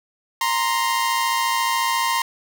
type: tone pair together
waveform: sawtooth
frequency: 932.8 / 1047 Hz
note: A#5 / C6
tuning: +1 / +1 cents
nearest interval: major second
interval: 200 cents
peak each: -18 dBFS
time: 0.41-2.22 s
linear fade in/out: 2 ms
effects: none